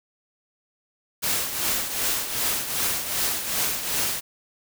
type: noise with tremolo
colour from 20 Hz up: white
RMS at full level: -23 dBFS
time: 1.22-4.21 s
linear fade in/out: 20 ms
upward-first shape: triangle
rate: 2.6 Hz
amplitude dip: 65%
effects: none